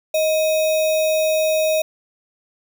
sine tone with sample-and-hold, 627 Hz, D#5, 13 cents sharp, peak -15 dBFS, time 0.14-1.82 s, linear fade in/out 5 ms, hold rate 3150 Hz, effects none

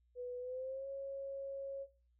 sine tone with pitch glide, 493.9 to 548 Hz, B4 to C#5, 0 to -20 cents, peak -40 dBFS, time 0.15-1.87 s, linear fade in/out 50 ms, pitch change +180 cents, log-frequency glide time 0.39-0.88 s, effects noise-tail reverb RT60 0.4 s tail -19 dB re dry + added 60 Hz sine -70 dBFS peak until 2.19 s

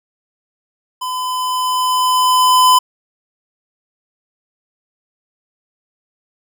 square tone with level ramp, 1012 Hz, B5, 42 cents sharp, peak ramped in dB -21 to -7 dBFS, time 1.01-2.79 s, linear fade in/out 10 ms, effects none

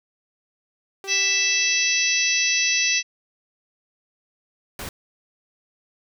sawtooth tone with exponential decay, 390.2 Hz, G4, 8 cents flat, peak -31 dBFS, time 1.04-2.93 s, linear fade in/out 1 ms, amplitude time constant 410 ms
harmonic tone, 659.3 Hz, E5, in tune, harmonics 3 / 4 / 5 / 6 / 7 / 8 / 9, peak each -28 / -22 / -31 / -29 / -30 / -27 / -24 dBFS, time 1.07-3.03 s, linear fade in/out 50 ms
pink noise, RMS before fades -33 dBFS, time 4.79-4.89 s, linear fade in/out 2 ms
effects none

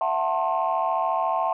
sine chord, F# half-diminished seventh, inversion third, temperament just, 666 / 740 / 888 / 1065.6 Hz, E5 / F#5 / A5 / C6, +18 / 0 / +16 / +31 cents, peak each -26 dBFS, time 0.01-1.53 s, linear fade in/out 2 ms, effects tanh soft clip ceiling -14 dBFS

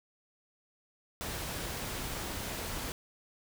pink noise, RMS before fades -38 dBFS, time 1.21-2.92 s, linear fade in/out 0 ms, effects none

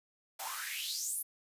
white noise with high-pass filter sweep, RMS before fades -38 dBFS, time 0.39-1.23 s, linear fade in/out 10 ms, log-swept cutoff 700 to 12000 Hz, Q 5.6, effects resampled to 32000 Hz

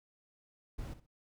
brown noise with echo, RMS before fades -41 dBFS, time 0.78-0.94 s, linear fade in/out 10 ms, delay 63 ms, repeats 2, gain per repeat -13 dB, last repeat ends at 1.066 s, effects none

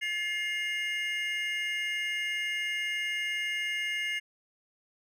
triangle tone cluster, 1730 / 2122 / 2845 Hz, A6 / C7 / F7, -30 / +24 / +31 cents, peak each -36 / -30 / -34 dBFS, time 0.01-4.2 s, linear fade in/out 20 ms, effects none

